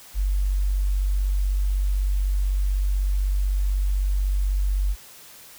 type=tone; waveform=sine; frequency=48 Hz; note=G1; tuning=36 cents flat; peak=-19 dBFS; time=0.14-4.96 s; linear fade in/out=50 ms; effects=white hiss -46 dBFS RMS until 5.58 s